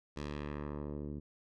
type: tone with low-pass filter sweep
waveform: 10% pulse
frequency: 73.42 Hz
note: D2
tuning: in tune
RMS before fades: -41 dBFS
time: 0.16-1.2 s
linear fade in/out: 10 ms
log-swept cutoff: 6400 to 260 Hz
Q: 0.97
effects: none